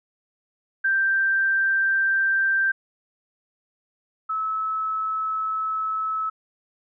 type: tone pair in turn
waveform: sine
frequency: 1571 / 1298.9 Hz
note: G6 / E6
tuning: +3 / -26 cents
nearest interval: minor third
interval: 329 cents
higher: first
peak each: -18 / -23 dBFS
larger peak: first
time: 0.84-2.72 / 4.29-6.3 s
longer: second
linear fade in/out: 10 ms
effects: none